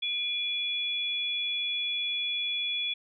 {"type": "tone pair together", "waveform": "sine", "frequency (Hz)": [2403, 3398], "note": ["D7", "G#7"], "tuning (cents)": [39, 39], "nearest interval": "tritone", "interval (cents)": 600, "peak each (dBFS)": [-34, -29], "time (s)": [0.02, 2.94], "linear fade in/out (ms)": 10, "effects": []}